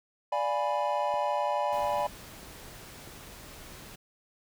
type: chord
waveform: triangle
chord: D diminished seventh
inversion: none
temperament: equal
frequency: 587.3 / 698.5 / 830.6 / 987.8 Hz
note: D5 / F5 / Ab5 / Cb6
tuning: 0 / 0 / 0 / 0 cents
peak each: -29 / -34 / -29 / -30 dBFS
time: 0.32-2.07 s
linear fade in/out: 5 ms
type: click train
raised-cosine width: 2 ms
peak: -36 dBFS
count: 5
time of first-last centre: 1.14-3.721 s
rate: 1.55 Hz
type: noise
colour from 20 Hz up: pink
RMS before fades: -47 dBFS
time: 1.72-3.96 s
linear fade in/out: 10 ms
effects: none